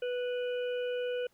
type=harmonic tone; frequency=493 Hz; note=B4; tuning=3 cents flat; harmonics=1 / 3 / 5 / 6; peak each=-31 / -44 / -49 / -47 dBFS; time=0.02-1.27 s; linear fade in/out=5 ms; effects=pink hiss -70 dBFS RMS until 1.33 s